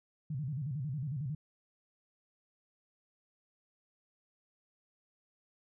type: tone with vibrato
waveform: sine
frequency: 139.5 Hz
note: C#3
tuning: 11 cents sharp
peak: -34 dBFS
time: 0.3-1.35 s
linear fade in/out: 5 ms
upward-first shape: square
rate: 11 Hz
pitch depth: 170 cents each way
effects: none